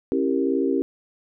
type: chord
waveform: sine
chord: C# diminished seventh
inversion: none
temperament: equal with one note detuned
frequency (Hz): 272.1 / 329.6 / 392 / 466.2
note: C#4 / E4 / G4 / Bb4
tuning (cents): -32 / 0 / 0 / 0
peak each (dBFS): -23 / -26 / -24 / -28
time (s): 0.12-0.82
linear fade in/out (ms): 0
effects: none